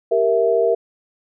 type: chord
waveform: sine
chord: E diminished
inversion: first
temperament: equal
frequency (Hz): 392 / 466.2 / 659.3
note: G4 / Bb4 / E5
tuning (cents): 0 / 0 / 0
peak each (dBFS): -21 / -16 / -19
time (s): 0.11-0.75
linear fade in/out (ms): 10
effects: none